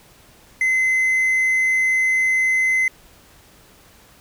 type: tone with hard clipping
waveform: triangle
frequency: 2051 Hz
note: C7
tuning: 35 cents flat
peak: -16 dBFS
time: 0.61-2.88 s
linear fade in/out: 2 ms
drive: 5 dB
effects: pink hiss -50 dBFS RMS until 4.2 s